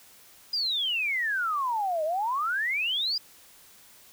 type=exponential two-way sweep; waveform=sine; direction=down then up; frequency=4978 to 603 to 4978 Hz; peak=-25 dBFS; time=0.53-3.18 s; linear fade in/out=5 ms; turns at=2.04 s; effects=white hiss -54 dBFS RMS until 4.12 s